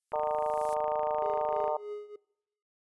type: noise with exponential growth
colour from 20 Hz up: violet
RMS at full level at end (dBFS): -42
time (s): 0-0.74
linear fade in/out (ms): 0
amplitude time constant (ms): 160
type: click train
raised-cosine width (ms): 0.5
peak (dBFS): -29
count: 42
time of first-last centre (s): 0.12-1.679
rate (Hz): 26.3
type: harmonic tone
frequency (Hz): 151.6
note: D#3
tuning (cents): -45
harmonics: 3 / 4 / 5 / 6 / 7 / 8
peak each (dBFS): -37 / -31 / -35 / -33 / -43 / -42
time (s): 0.13-1.77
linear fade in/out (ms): 5
type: tone with tremolo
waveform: triangle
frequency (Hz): 416.6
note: G#4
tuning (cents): +5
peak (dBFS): -32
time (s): 1.22-2.16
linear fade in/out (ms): 5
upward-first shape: triangle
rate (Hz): 3.2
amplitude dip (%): 85
effects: noise-tail reverb RT60 0.8 s tail -24 dB re dry + resampled to 24000 Hz